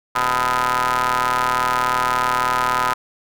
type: ring-modulated tone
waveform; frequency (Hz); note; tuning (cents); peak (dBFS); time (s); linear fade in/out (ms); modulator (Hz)
sawtooth; 123.47; B2; 0; -10; 0.15-2.94; 10; 1130
effects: none